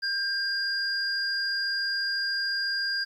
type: tone pair together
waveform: sine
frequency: 1593 / 4833 Hz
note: G6 / D8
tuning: +27 / +49 cents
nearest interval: octave + perfect fifth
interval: 1922 cents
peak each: -28 / -28 dBFS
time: 0.02-3.05 s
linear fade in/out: 20 ms
effects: tanh soft clip ceiling -18 dBFS + 10-bit